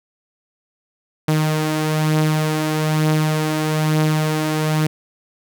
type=beating tone pair; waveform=sawtooth; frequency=154.7 / 155.8 Hz; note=D#3 / D#3; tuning=-10 / +3 cents; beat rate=1.1 Hz; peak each=-13 / -20 dBFS; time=1.28-4.87 s; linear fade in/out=5 ms; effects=none

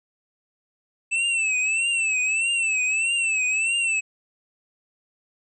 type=tone with vibrato; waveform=square; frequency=2637 Hz; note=E7; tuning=in tune; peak=-21 dBFS; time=1.11-4.01 s; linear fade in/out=20 ms; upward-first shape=triangle; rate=1.6 Hz; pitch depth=110 cents each way; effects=resampled to 24000 Hz

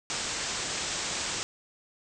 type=low-pass noise; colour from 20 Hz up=white; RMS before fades=-33 dBFS; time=0.1-1.43 s; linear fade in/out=0 ms; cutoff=8200 Hz; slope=96 dB/octave; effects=none

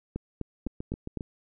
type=two click trains; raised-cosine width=3 ms; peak=-22 / -19 dBFS; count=5 / 5; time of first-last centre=0.67-1.208 / 0.16-1.173 s; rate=7.43 / 3.95 Hz; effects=none

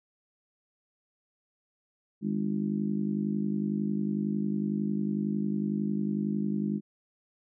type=harmonic tone; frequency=51 Hz; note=G#1; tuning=31 cents flat; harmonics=3 / 4 / 5 / 6 / 7; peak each=-37 / -28 / -40 / -36 / -41 dBFS; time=2.21-6.81 s; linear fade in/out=50 ms; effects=none

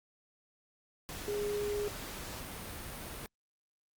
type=tone in noise; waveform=sine; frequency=412.8 Hz; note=G#4; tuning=10 cents flat; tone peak=-32 dBFS; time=1.28-1.88 s; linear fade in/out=0 ms; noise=pink; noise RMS=-43 dBFS; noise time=1.09-3.26 s; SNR=+8 dB; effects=Opus 48 kbps

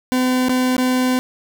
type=tone with dropouts; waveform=40% pulse; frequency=254.3 Hz; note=C4; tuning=49 cents flat; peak=-14 dBFS; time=0.12-1.19 s; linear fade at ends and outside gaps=0 ms; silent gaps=0.485-0.494 / 0.766-0.781 s; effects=7-bit

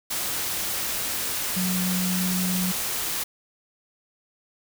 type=tone in noise; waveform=sine; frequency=183.1 Hz; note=F#3; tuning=18 cents flat; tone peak=-24 dBFS; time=1.56-2.72 s; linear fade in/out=10 ms; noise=white; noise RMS=-28 dBFS; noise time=0.1-3.24 s; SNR=+1 dB; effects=none

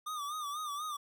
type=tone with vibrato; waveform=square; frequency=1195 Hz; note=D6; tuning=30 cents sharp; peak=-37 dBFS; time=0.06-0.97 s; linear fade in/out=10 ms; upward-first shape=sine; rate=4.1 Hz; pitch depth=86 cents each way; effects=none

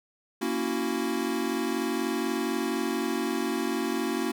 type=chord; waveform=square; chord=F# dominant seventh; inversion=first; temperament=equal; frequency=233.1 / 277.2 / 329.6 / 370 Hz; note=A#3 / C#4 / E4 / F#4; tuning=0 / 0 / 0 / 0 cents; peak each=-33 dBFS; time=0.41-4.32 s; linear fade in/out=10 ms; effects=none

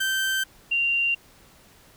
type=tone pair in turn; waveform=30% pulse / sine; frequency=1555 / 2771 Hz; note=G6 / F7; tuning=-14 / -14 cents; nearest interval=minor seventh; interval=1000 cents; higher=second; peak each=-20 dBFS; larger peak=neither; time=0-0.44 / 0.71-1.15 s; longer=neither; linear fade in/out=10 ms; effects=pink hiss -54 dBFS RMS until 1.96 s

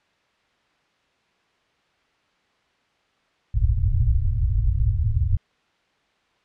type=low-pass noise; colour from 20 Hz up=white; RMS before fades=-20 dBFS; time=3.54-5.37 s; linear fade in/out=5 ms; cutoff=120 Hz; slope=96 dB/octave; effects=white hiss -64 dBFS RMS until 6.44 s + low-pass 3000 Hz 12 dB/octave

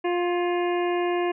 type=harmonic tone with a mistuned harmonic; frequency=352.3 Hz; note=F4; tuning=15 cents sharp; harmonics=1 / 2 / 3 / 5 / 6 / 7 / 8; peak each=-23 / -29 / -33 / -37 / -39 / -40 / -41 dBFS; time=0.04-1.32 s; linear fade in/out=10 ms; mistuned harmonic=5; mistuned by=-35 cents; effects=none

